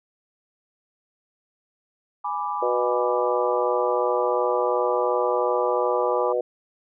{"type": "chord", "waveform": "sine", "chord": "G# diminished", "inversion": "none", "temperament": "equal", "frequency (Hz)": [830.6, 987.8, 1174.7], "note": ["G#5", "B5", "D6"], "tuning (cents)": [0, 0, 0], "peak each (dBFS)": -29, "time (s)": [2.24, 6.33], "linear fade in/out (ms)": 10}
{"type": "harmonic tone", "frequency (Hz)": 122.8, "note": "B2", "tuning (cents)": -9, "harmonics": [3, 4, 5, 6], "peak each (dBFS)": [-28, -23, -27, -36], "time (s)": [2.62, 6.41], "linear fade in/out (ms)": 5}
{"effects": []}